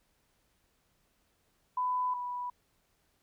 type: tone pair in turn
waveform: sine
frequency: 1000 / 984 Hz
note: B5 / B5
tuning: +21 / -7 cents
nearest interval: unison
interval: 28 cents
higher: first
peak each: -28 / -34 dBFS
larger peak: first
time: 1.77-2.14 / 2.14-2.5 s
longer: first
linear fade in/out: 5 ms
effects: pink hiss -73 dBFS RMS until 3.22 s